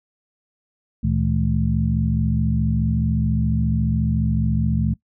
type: tone cluster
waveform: sine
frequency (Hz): 72.7 / 117.3 / 162.1 / 216.3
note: D2 / A#2 / E3 / A3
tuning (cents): -17 / +11 / -29 / -29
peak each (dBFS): -23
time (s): 1.03-4.94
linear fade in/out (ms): 10
effects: noise-tail reverb RT60 0.1 s tail -19 dB re dry